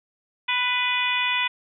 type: harmonic tone with a mistuned harmonic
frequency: 493.9 Hz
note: B4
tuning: in tune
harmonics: 2 / 3 / 4 / 5 / 6 / 7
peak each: -28 / -33 / -27 / -25 / -30 / -29 dBFS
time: 0.48-1.48 s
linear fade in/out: 10 ms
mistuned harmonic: 4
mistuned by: +18 cents
effects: none

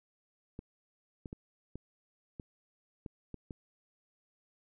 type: clicks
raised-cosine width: 3 ms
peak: -29 dBFS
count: 8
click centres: 0.591 / 1.258 / 1.329 / 1.756 / 2.398 / 3.062 / 3.343 / 3.508 s
effects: none

